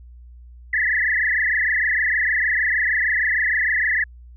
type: tone with frequency modulation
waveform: sine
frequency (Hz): 1864.7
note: A#6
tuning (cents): 0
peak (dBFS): -17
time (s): 0.73-4.04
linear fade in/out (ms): 5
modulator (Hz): 26.5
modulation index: 6.4
effects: added 60 Hz sine -40 dBFS peak until 4.36 s